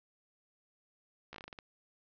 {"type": "slowing click train", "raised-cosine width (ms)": 0.3, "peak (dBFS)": -30, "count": 9, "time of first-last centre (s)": [1.33, 1.588], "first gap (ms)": 14, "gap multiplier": 1.23, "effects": ["resampled to 16000 Hz", "11-bit"]}